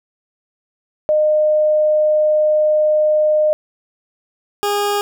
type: tone pair in turn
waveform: sine / 20% pulse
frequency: 611 / 409.4 Hz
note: D#5 / G#4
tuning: -32 / -25 cents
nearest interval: perfect fifth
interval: 693 cents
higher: first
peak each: -11 dBFS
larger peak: neither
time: 1.09-3.53 / 4.63-5.01 s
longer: first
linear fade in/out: 0 ms
effects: none